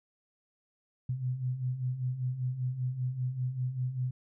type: beating tone pair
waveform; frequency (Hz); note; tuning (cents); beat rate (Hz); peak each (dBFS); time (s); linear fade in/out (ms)
sine; 123.47 / 128.57; B2 / C3; 0 / -30; 5.1; -37 / -31; 1.09-4.11; 5
effects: none